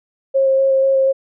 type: tone with vibrato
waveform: sine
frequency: 537 Hz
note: C5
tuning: 45 cents sharp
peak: -11 dBFS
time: 0.34-1.13 s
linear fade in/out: 20 ms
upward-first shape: square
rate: 4.1 Hz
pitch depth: 9 cents each way
effects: none